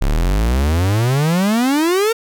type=exponential sweep; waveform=45% pulse; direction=up; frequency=32.7 to 466.2 Hz; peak=-13 dBFS; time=0.01-2.13 s; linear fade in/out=10 ms; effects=none